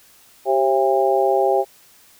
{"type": "harmonic tone with a mistuned harmonic", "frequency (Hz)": 134.4, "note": "C3", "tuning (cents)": 47, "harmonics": [3, 4, 5, 6], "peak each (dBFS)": [-19, -20, -21, -20], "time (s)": [0.45, 1.65], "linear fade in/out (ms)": 50, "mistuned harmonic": 3, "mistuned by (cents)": -57, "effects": ["white hiss -51 dBFS RMS until 2.19 s"]}